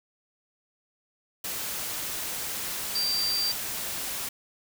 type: tone in noise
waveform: sine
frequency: 4699 Hz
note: D8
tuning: in tune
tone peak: -25 dBFS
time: 2.95-3.52 s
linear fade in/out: 5 ms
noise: white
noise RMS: -33 dBFS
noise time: 1.44-4.29 s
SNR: +5 dB
effects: none